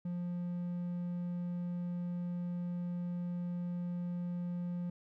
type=tone; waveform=triangle; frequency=175.8 Hz; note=F3; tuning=12 cents sharp; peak=-33 dBFS; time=0.05-4.9 s; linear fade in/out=5 ms; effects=none